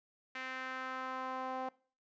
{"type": "tone with band-pass filter sweep", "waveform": "sawtooth", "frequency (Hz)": 259.6, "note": "C4", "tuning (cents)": -13, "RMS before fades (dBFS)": -41, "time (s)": [0.35, 1.69], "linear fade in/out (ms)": 5, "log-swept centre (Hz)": [2000, 790], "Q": 2.2, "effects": ["noise-tail reverb RT60 0.4 s tail -21 dB re dry", "resampled to 16000 Hz"]}